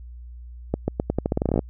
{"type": "accelerating click train", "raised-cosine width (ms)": 2, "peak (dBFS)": -8, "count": 16, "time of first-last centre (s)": [0.74, 1.592], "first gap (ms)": 140, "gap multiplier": 0.85, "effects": ["added 60 Hz sine -37 dBFS peak until 1.69 s"]}